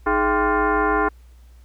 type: tone with frequency modulation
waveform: sine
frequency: 311.1 Hz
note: D#4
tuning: in tune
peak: -16 dBFS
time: 0.06-1.09 s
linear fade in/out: 10 ms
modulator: 365 Hz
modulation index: 3.4
effects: added 60 Hz sine -44 dBFS peak until 1.64 s + pink hiss -61 dBFS RMS until 1.64 s